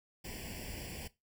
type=noise with comb filter; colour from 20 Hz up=pink; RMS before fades=-44 dBFS; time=0.24-1.08 s; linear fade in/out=10 ms; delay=0.39 ms; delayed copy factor=+1; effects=noise-tail reverb RT60 0.2 s tail -17 dB re dry